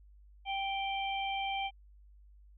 harmonic tone, 784 Hz, G5, in tune, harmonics 1 / 3 / 4, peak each -34 / -39 / -40 dBFS, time 0.45-1.71 s, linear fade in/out 50 ms, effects added 50 Hz sine -55 dBFS peak until 2.57 s

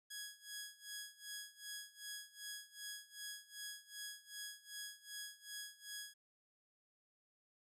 10% pulse tone with tremolo, 1667 Hz, G#6, 6 cents sharp, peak -36 dBFS, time 0.1-6.14 s, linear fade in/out 10 ms, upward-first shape sine, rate 2.6 Hz, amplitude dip 90%, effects none

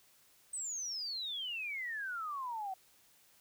sine exponential sweep, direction down, 8372 to 740 Hz, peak -37 dBFS, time 0.53-2.74 s, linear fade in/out 5 ms, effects white hiss -66 dBFS RMS until 3.4 s

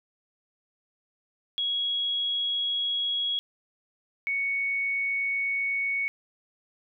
sine tone pair in turn, 3322 / 2223 Hz, G#7 / C#7, 0 / +4 cents, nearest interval perfect fifth, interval 696 cents, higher first, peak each -25 / -25 dBFS, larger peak neither, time 1.58-3.39 / 4.27-6.08 s, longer neither, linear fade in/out 0 ms, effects none

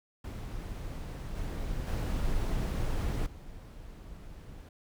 brown noise with level steps, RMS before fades -38 / -35 / -31 / -46 dBFS, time 0.24-4.69 s, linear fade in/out 5 ms, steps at 1.35 / 1.87 / 3.26 s, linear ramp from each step 5 ms, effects none

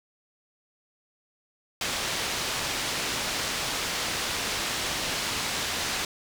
white low-pass noise, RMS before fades -30 dBFS, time 1.81-6.05 s, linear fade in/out 2 ms, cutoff 5300 Hz, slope 12 dB/octave, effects none

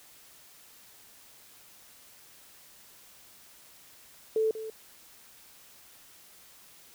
sine tone with echo, 440 Hz, A4, in tune, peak -23 dBFS, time 4.36-4.51 s, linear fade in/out 2 ms, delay 190 ms, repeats 1, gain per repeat -12 dB, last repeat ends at 4.7 s, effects white hiss -55 dBFS RMS until 6.94 s

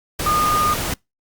sine tone in noise, 1221 Hz, D#6, 33 cents flat, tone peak -16 dBFS, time 0.26-0.74 s, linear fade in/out 5 ms, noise pink, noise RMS -24 dBFS, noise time 0.19-0.94 s, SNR +5 dB, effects noise-tail reverb RT60 0.2 s tail -26 dB re dry + Opus 48 kbps

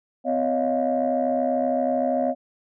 sine tone cluster, 255.6 / 561 / 629 / 702 Hz, C4 / C#5 / D#5 / F5, -40 / +21 / +19 / +9 cents, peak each -25 dBFS, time 0.24-2.35 s, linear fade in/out 50 ms, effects tanh soft clip ceiling -12 dBFS

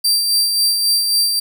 sawtooth tone with tremolo, 4699 Hz, D8, in tune, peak -9 dBFS, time 0.04-1.4 s, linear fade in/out 10 ms, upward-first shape sine, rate 3.7 Hz, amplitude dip 40%, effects none

